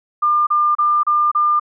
sine tone bursts, 1200 Hz, D6, 37 cents sharp, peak -12 dBFS, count 5, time 0.22-1.598 s, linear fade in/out 10 ms, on 250 ms, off 32 ms, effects none

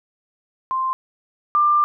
sine tone pair in turn, 1046.5 / 1190.7 Hz, C6 / D6, 0 / +23 cents, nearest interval major second, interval 223 cents, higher second, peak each -19 / -13 dBFS, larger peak second, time 0.71-0.93 / 1.55-1.84 s, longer second, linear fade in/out 0 ms, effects none

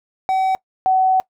triangle / sine tone pair in turn, 760 / 753.4 Hz, F#5 / F#5, +46 / +31 cents, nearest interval unison, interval 15 cents, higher first, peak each -13 / -12 dBFS, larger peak second, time 0.29-0.55 / 0.86-1.2 s, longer second, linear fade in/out 0 ms, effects noise-tail reverb RT60 0.1 s tail -22 dB re dry

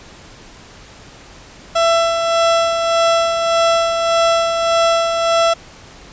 30% pulse tone with tremolo, 668 Hz, E5, 23 cents sharp, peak -8 dBFS, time 1.75-5.54 s, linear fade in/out 10 ms, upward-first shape sine, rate 1.7 Hz, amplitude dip 45%, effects pink hiss -40 dBFS RMS until 6.12 s + resampled to 16000 Hz

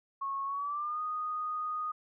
sine tone with pitch glide, 1097 to 1238.5 Hz, C#6 to D#6, -18 to -8 cents, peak -32 dBFS, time 0.21-1.92 s, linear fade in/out 10 ms, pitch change +210 cents, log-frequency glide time 0.45-1.01 s, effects none

